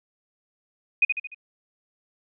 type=tone with echo; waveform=sine; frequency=2488 Hz; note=D#7; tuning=1 cent flat; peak=-14 dBFS; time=1.02-1.05 s; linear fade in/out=5 ms; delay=74 ms; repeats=4; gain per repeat=-6 dB; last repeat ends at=1.346 s; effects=none